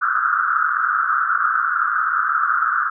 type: band-pass noise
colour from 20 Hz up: white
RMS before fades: -19 dBFS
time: 0.01-2.9 s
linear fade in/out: 20 ms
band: 1200 to 1500 Hz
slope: 96 dB/octave
effects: none